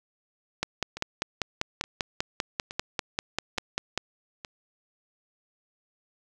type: two click trains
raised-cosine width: 0.2 ms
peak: -9 / -20 dBFS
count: 18 / 5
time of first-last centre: 0.63-3.976 / 0.97-4.448 s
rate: 5.08 / 1.15 Hz
effects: none